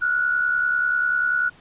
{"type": "tone pair together", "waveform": "sine", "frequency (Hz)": [1396.9, 1467.1], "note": ["F6", "F#6"], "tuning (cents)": [0, -15], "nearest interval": "minor second", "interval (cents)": 85, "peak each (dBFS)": [-26, -19], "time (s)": [0.01, 1.5], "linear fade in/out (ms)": 20, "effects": ["pink hiss -51 dBFS RMS until 1.6 s", "resampled to 8000 Hz"]}